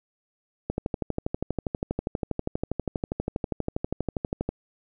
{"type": "click train", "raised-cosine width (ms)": 2, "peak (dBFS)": -13, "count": 48, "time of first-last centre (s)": [0.7, 4.49], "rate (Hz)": 12.4, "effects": []}